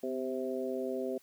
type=harmonic tone with a mistuned harmonic; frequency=130.81 Hz; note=C3; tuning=in tune; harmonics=2 / 3 / 4 / 5; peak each=-38 / -36 / -38 / -41 dBFS; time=0.03-1.18 s; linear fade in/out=5 ms; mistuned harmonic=2; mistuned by=-39 cents; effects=white hiss -64 dBFS RMS until 1.22 s + high-pass 60 Hz 12 dB/octave